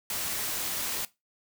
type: noise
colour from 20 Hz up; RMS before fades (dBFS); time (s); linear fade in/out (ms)
white; -32; 0.1-1.05; 2
effects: noise-tail reverb RT60 0.2 s tail -18 dB re dry